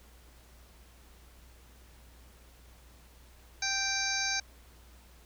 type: harmonic tone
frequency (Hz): 784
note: G5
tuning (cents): 0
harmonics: 1 / 2 / 3 / 5 / 6 / 7 / 8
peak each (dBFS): -40 / -35 / -36 / -39 / -37 / -38 / -35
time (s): 3.62-4.4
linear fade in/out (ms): 5
effects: added 60 Hz sine -55 dBFS peak until 5.25 s + pink hiss -60 dBFS RMS until 5.25 s